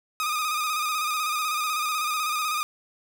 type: tone with vibrato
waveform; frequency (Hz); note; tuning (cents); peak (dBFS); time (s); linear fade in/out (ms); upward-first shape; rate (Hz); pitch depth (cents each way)
sawtooth; 1234; D#6; -15; -21; 0.2-2.63; 0; square; 16; 40
effects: none

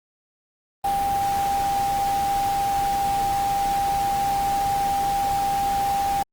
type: tone in noise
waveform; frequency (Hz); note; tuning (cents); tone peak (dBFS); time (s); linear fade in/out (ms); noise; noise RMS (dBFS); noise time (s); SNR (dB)
sine; 796; G5; +26; -20; 0.84-6.23; 5; pink; -33; 0.84-6.23; +10
effects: Opus 32 kbps

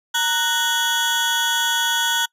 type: tone cluster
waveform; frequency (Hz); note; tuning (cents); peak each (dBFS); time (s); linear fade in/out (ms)
35% pulse; 926 / 1482 / 3361; A#5 / F#6 / G#7; -12 / +2 / +20; -23 / -20 / -19; 0.14-2.26; 10
effects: noise-tail reverb RT60 0.1 s tail -25 dB re dry + resampled to 32000 Hz

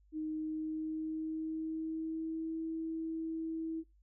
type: tone with pitch glide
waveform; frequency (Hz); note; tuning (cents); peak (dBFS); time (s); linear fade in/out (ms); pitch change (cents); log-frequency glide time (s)
sine; 311.1 to 323.6; D#4 to E4; 0 to -32; -35; 0.12-3.84; 50; +68; 0.29-2.6
effects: noise-tail reverb RT60 0.2 s tail -22 dB re dry + added 50 Hz sine -63 dBFS peak until 4.02 s

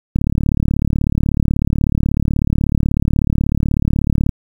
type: click train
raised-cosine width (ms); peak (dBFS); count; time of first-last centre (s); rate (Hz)
5; -3; 151; 0.16-4.292; 36.3
effects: 7-bit

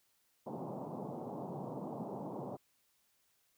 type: band-pass noise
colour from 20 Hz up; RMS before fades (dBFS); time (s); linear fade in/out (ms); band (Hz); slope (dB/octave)
pink; -43; 0.46-2.57; 10; 130 to 970; 48
effects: white hiss -75 dBFS RMS until 3.57 s

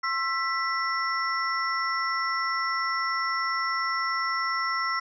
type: tone cluster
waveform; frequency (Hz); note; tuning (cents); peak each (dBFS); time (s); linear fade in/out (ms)
sine; 1065 / 1335 / 1972 / 5430; C6 / E6 / B6 / F8; +30 / +22 / -3 / -50; -32 / -28 / -30 / -35; 0.03-5; 10
effects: none

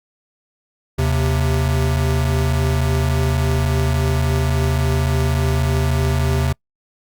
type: tone pair together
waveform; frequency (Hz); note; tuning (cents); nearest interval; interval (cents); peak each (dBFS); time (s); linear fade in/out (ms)
square; 78.1 / 131.35; D#2 / C3; +7 / +7; major sixth; 900; -19; 0.98-6.53; 10
effects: noise-tail reverb RT60 0.1 s tail -26 dB re dry + Opus 48 kbps

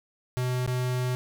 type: tone with dropouts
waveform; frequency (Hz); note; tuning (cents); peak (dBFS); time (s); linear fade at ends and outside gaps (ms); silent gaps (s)
square; 125.9; B2; +34; -26; 0.37-1.15; 0; 0.663-0.676
effects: none

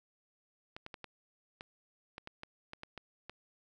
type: clicks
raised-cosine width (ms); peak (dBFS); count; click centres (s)
0.3; -28; 12; 0.765 / 0.864 / 0.942 / 1.043 / 1.609 / 2.181 / 2.274 / 2.434 / 2.734 / 2.834 / 2.977 / 3.296
effects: none

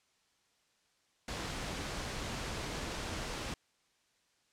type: noise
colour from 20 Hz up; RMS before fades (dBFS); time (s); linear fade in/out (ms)
pink; -39; 1.28-3.54; 2
effects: white hiss -73 dBFS RMS until 4.52 s + low-pass 7000 Hz 12 dB/octave

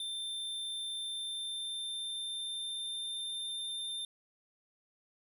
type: tone with pitch glide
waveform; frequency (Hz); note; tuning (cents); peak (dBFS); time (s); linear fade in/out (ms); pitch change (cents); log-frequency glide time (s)
square; 3572 to 3595; A7 to A7; +25 to +36; -37; 0-4.05; 2; +11; 0.99-3.53
effects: none

